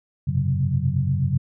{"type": "tone cluster", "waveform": "sine", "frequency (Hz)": [91.7, 101.8, 129.1, 137.4, 184.7], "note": ["F#2", "G#2", "C3", "C#3", "F#3"], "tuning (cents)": [-15, -34, -23, -15, -3], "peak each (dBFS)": [-26, -30, -25, -22, -29], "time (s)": [0.27, 1.38], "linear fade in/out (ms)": 10, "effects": []}